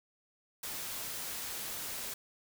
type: noise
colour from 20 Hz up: white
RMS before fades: -40 dBFS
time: 0.63-2.14 s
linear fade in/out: 5 ms
effects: none

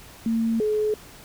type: tone pair in turn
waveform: sine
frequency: 226.9 / 426.2 Hz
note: A#3 / G#4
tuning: -47 / +45 cents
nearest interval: major seventh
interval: 1092 cents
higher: second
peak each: -20 dBFS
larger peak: neither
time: 0.26-0.6 / 0.6-0.94 s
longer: neither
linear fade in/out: 2 ms
effects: pink hiss -46 dBFS RMS until 1.24 s

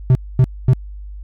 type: tone bursts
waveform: triangle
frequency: 128.3 Hz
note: C3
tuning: 34 cents flat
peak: -5 dBFS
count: 3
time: 0.1-0.733 s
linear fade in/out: 0 ms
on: 51 ms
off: 240 ms
effects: added 50 Hz sine -29 dBFS peak until 1.23 s

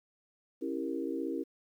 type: chord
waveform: sine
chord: C# diminished seventh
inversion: none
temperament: equal with one note detuned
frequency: 273.5 / 329.6 / 392 / 466.2 Hz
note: C#4 / E4 / G4 / Bb4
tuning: -23 / 0 / 0 / 0 cents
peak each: -37 / -36 / -40 / -40 dBFS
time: 0.61-1.44 s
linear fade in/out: 20 ms
effects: 11-bit

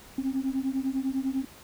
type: beating tone pair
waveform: sine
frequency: 261.6 / 271.6 Hz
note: C4 / C#4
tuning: 0 / -35 cents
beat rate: 10 Hz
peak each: -28 dBFS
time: 0.18-1.45 s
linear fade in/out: 5 ms
effects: tanh soft clip ceiling -21 dBFS + pink hiss -50 dBFS RMS until 1.63 s

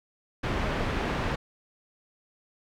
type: low-pass noise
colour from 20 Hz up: pink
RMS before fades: -29 dBFS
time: 0.43-1.36 s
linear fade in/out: 10 ms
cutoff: 2400 Hz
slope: 12 dB/octave
effects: none

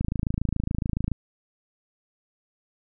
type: click train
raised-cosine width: 5 ms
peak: -13 dBFS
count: 31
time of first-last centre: 0.01-1.117 s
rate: 27.1 Hz
effects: none

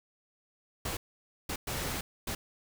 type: noise bursts at uneven times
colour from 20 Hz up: pink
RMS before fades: -35 dBFS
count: 4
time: 0.85-0.97 / 1.49-1.56 / 1.67-2.01 / 2.27-2.35 s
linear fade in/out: 5 ms
effects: none

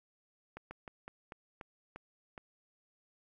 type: slowing click train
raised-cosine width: 0.5 ms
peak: -30 dBFS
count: 8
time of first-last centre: 0.57-2.378 s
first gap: 140 ms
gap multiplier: 1.2
effects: 12-bit

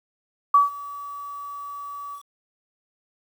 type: tone with ADSR envelope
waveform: sine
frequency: 1144 Hz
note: D6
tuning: 46 cents flat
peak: -10 dBFS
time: 0.54-2.23 s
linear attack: 5 ms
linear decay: 150 ms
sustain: -22 dB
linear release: 96 ms
effects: 8-bit

